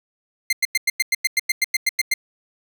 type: tone bursts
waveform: sawtooth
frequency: 2093 Hz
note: C7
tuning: in tune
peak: -12 dBFS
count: 14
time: 0.5-2.14 s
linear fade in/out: 5 ms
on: 28 ms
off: 96 ms
effects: none